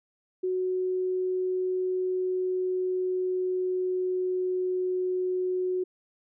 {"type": "tone with pitch glide", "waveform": "sine", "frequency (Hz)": [369.4, 367.1], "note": ["F#4", "F#4"], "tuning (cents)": [-3, -14], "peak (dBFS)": -25, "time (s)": [0.43, 5.84], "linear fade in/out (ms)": 10, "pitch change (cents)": -11, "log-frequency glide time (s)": [1.92, 5], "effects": []}